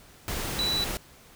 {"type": "tone in noise", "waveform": "sine", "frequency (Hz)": 3951, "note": "B7", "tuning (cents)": 0, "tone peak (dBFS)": -25, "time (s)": [0.59, 0.84], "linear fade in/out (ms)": 0, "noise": "pink", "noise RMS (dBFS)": -32, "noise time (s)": [0.28, 0.97], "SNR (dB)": 4, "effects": ["pink hiss -53 dBFS RMS until 1.35 s"]}